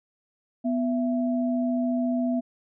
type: tone pair together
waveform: sine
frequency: 247.9 / 666.2 Hz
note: B3 / E5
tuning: +7 / +18 cents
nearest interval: octave + perfect fourth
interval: 1711 cents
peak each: -23 / -30 dBFS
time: 0.64-2.41 s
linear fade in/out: 20 ms
effects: none